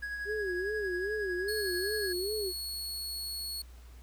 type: tone with tremolo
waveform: triangle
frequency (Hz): 1661.2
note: G#6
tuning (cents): 0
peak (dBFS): -32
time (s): 0.02-2.13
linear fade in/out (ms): 10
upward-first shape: sine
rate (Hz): 11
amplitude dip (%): 35
type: tone with vibrato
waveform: sine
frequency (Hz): 392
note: G4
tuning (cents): 0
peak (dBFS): -32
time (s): 0.25-2.53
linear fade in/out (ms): 50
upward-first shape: sine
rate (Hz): 2.5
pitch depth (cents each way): 170
type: tone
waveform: sawtooth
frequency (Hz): 4362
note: C#8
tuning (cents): -29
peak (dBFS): -33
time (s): 1.48-3.62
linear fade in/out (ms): 5
effects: added 60 Hz sine -48 dBFS peak until 4.02 s + pink hiss -61 dBFS RMS until 4.02 s